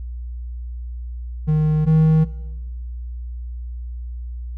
triangle tone pair in turn, 154 / 157.96 Hz, D#3 / D#3, -17 / +26 cents, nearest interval unison, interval 43 cents, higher second, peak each -12 / -9 dBFS, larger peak second, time 1.47-1.86 / 1.86-2.25 s, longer neither, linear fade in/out 20 ms, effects noise-tail reverb RT60 1.0 s tail -18 dB re dry + added 60 Hz sine -27 dBFS peak until 4.57 s

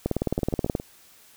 two click trains, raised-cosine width 2 ms, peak -20 / -10 dBFS, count 4 / 14, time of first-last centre 0.39-0.799 / 0.06-0.751 s, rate 7.33 / 18.8 Hz, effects white hiss -54 dBFS RMS until 1.36 s

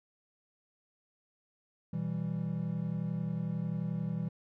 triangle chord, E minor, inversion second, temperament equal, 123.47 / 164.81 / 196 Hz, B2 / E3 / G3, 0 / 0 / 0 cents, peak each -37 / -32 / -36 dBFS, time 1.93-4.29 s, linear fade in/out 5 ms, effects none

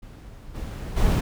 brown noise with level steps, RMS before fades -42 / -32 / -20 dBFS, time 0.02-1.21 s, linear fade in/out 10 ms, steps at 0.54 / 0.96 s, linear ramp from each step 20 ms, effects none

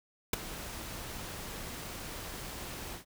pink noise with ADSR envelope, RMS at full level -25 dBFS, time 0.33-3.05 s, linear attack 4 ms, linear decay 12 ms, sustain -17 dB, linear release 120 ms, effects none

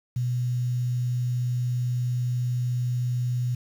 sine tone with quantisation, 123.47 Hz, B2, in tune, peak -23 dBFS, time 0.16-3.55 s, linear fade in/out 5 ms, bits 8, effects none

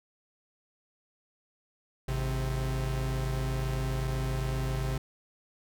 45% pulse tone pair together, 52.85 / 130.81 Hz, G#1 / C3, +31 / 0 cents, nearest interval octave + major third, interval 1569 cents, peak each -32 / -31 dBFS, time 2.08-4.98 s, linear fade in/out 5 ms, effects none

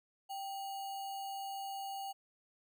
sine tone with sample-and-hold, 784 Hz, G5, in tune, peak -39 dBFS, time 0.29-2.13 s, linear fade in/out 20 ms, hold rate 3675 Hz, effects none

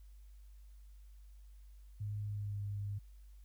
sine tone with pitch glide, 103.83 to 101.52 Hz, G#2 to G#2, 0 to -39 cents, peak -37 dBFS, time 2-2.99 s, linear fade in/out 10 ms, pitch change -39 cents, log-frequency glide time 2.24-2.61 s, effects added 50 Hz sine -53 dBFS peak until 3.44 s + white hiss -75 dBFS RMS until 3.44 s

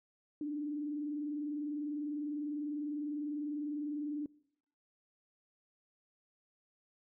sine tone with vibrato, 295 Hz, D4, 8 cents sharp, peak -35 dBFS, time 0.41-4.26 s, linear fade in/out 2 ms, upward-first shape sine, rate 20 Hz, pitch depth 67 cents each way, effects noise-tail reverb RT60 0.7 s tail -23 dB re dry

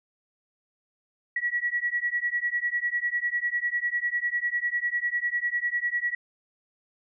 sine beating tone pair, 1923 / 1933 Hz, B6 / B6, -47 / -38 cents, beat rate 10 Hz, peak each -28 dBFS, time 1.36-6.15 s, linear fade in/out 5 ms, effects none

